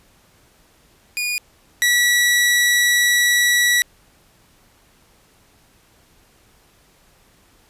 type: tone pair in turn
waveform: sawtooth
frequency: 2446 / 1941.4 Hz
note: D#7 / B6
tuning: -30 / -30 cents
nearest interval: major third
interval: 400 cents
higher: first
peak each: -17 / -10 dBFS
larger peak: second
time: 1.17-1.38 / 1.82-3.82 s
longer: second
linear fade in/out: 0 ms
effects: pink hiss -55 dBFS RMS until 7.69 s + resampled to 32000 Hz